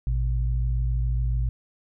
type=tone pair together; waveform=sine; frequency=56.29 / 123.47 Hz; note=A1 / B2; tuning=+40 / 0 cents; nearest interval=octave + major second; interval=1360 cents; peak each=-22 / -28 dBFS; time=0.07-1.49 s; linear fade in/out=0 ms; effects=none